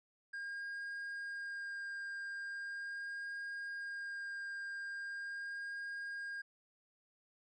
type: tone with vibrato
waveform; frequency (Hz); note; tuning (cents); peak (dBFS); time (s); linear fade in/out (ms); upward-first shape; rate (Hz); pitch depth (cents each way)
triangle; 1613; G6; +49; -39; 0.33-6.42; 10; sine; 0.4; 10
effects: resampled to 22050 Hz

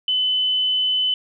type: tone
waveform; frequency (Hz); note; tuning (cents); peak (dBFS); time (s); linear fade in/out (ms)
sine; 3020; F#7; +35; -17; 0.08-1.14; 2
effects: none

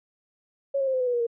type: tone with pitch steps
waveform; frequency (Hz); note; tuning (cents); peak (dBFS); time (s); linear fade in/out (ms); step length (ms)
sine; 553 / 539.7 / 526.8 / 514.2 / 501.9 / 489.8 / 478.1 / 466.6; C#5 / C#5 / C5 / C5 / B4 / B4 / A#4 / A#4; -4 / -46 / +12 / -30 / +28 / -14 / +44 / +2; -22; 0.74-1.268; 10; 66
effects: none

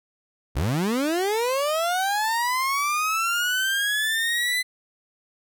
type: linear sweep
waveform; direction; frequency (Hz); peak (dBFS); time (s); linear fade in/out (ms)
30% pulse; up; 51.9 to 2022; -19; 0.55-4.63; 20
effects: none

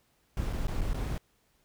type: noise with dropouts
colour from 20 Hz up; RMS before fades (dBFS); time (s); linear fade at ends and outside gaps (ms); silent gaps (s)
brown; -31; 0.37-1.18; 1; 0.528-0.532 / 0.67-0.681 / 0.809-0.815 / 0.933-0.943
effects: pink hiss -70 dBFS RMS until 1.64 s

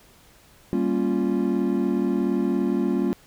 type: chord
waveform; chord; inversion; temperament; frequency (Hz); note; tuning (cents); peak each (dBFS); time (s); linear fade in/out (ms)
triangle; G half-diminished seventh; none; equal; 196 / 233.1 / 277.2 / 349.2; G3 / Bb3 / Db4 / F4; 0 / 0 / 0 / 0; -24; 0.73-3.13; 0
effects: pink hiss -54 dBFS RMS until 3.26 s

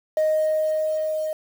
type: tone with level ramp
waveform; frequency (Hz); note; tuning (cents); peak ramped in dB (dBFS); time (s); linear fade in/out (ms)
sine; 622.3; D#5; 0; -15 to -23; 0.17-1.33; 2
effects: tanh soft clip ceiling -15 dBFS + 7-bit

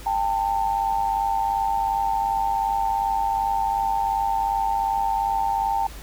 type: tone pair together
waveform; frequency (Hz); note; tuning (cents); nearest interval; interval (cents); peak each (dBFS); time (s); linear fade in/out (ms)
sine; 795.3 / 898; G5 / A5; +25 / +35; major second; 210; -23; 0.06-5.87; 5
effects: added 50 Hz sine -38 dBFS peak until 6.02 s + pink hiss -43 dBFS RMS until 6.02 s

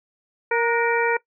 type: harmonic tone with a mistuned harmonic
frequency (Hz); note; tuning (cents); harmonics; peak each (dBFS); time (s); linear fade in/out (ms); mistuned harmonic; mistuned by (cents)
466.2; A#4; 0; 1 / 2 / 3 / 4 / 5; -21 / -24 / -26 / -27 / -28; 0.51-1.17; 5; 3; +60
effects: noise-tail reverb RT60 0.1 s tail -20 dB re dry

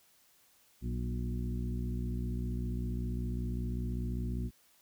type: harmonic tone with a mistuned harmonic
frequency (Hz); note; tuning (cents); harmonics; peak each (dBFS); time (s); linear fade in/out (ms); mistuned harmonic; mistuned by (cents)
60.1; B1; -46; 1 / 2 / 3 / 4 / 5 / 6; -35 / -38 / -42 / -41 / -51 / -49; 0.81-4.51; 50; 3; +48
effects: white hiss -66 dBFS RMS until 4.81 s

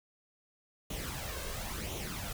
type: noise with flanger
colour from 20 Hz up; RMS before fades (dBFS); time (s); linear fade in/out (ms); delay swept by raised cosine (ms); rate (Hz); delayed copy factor
pink; -39; 0.9-2.33; 5; 0.3 to 1.9; 0.96; +0.6
effects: none

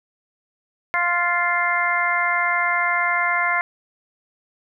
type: harmonic tone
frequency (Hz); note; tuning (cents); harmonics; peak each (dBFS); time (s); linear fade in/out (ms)
349.2; F4; 0; 2 / 3 / 4 / 5 / 6; -26 / -24 / -25 / -25 / -22; 0.94-3.61; 0
effects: none

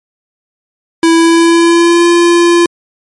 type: tone with pitch glide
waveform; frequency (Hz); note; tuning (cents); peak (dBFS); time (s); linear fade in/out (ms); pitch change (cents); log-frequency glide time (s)
square; 330 to 343.8; E4 to F4; +2 to -27; -5; 1.03-2.66; 2; +71; 1.13-2.07
effects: MP3 48 kbps

